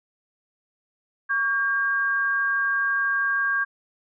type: tone pair together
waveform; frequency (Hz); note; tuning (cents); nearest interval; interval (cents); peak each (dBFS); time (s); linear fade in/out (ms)
sine; 1128.1 / 1607; C#6 / G6; +30 / +43; tritone; 613; -28 / -21; 1.29-3.65; 20
effects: none